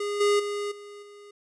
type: tone with level steps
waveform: square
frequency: 410 Hz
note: G#4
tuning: 22 cents flat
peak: -28 / -20 / -29 / -42 / -46 dBFS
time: 0-1.31 s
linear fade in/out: 5 ms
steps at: 0.2 / 0.39 / 0.71 / 1.02 s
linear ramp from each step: 10 ms
effects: resampled to 22050 Hz